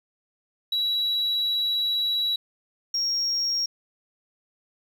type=tone pair in turn; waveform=sine; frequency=3905 / 5579 Hz; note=B7 / F8; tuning=-20 / -3 cents; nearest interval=tritone; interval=617 cents; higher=second; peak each=-20 / -21 dBFS; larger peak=first; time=0.72-2.36 / 2.94-3.66 s; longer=first; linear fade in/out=5 ms; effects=tanh soft clip ceiling -20 dBFS + 9-bit